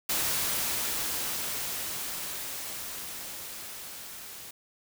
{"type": "noise with level ramp", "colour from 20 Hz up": "white", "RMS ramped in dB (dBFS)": [-28, -44], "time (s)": [0.09, 4.51], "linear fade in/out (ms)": 5, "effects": []}